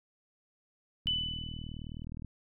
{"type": "click train", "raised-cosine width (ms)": 5, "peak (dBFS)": -30, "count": 48, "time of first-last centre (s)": [1.06, 2.247], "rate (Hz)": 39.6}
{"type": "tone with exponential decay", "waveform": "sine", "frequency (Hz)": 2993, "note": "F#7", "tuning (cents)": 19, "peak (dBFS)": -26, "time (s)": [1.07, 2.04], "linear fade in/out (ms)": 0, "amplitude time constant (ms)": 210}
{"effects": []}